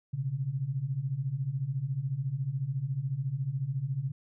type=beating tone pair; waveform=sine; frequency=125.3 / 139.3 Hz; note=B2 / C#3; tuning=+25 / +9 cents; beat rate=14 Hz; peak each=-34 / -31 dBFS; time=0.13-4.12 s; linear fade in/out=10 ms; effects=none